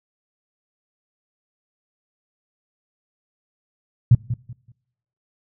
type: tone with echo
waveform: sine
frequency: 120 Hz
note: B2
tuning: 49 cents flat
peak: -7 dBFS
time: 4.11-4.15 s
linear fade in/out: 5 ms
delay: 190 ms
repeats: 3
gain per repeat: -12 dB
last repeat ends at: 4.72 s
effects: noise-tail reverb RT60 0.9 s tail -25 dB re dry